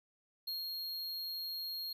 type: tone with ADSR envelope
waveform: square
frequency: 4257 Hz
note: C8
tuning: 29 cents sharp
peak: -37 dBFS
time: 0.47-1.93 s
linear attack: 9 ms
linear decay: 150 ms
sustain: -2 dB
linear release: 5 ms
effects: none